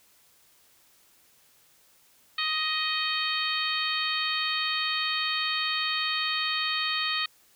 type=harmonic tone; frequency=625 Hz; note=D#5; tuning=8 cents sharp; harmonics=2 / 3 / 4 / 5 / 6 / 7; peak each=-33 / -33 / -33 / -33 / -33 / -33 dBFS; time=2.38-7.26 s; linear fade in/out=5 ms; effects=white hiss -61 dBFS RMS until 7.55 s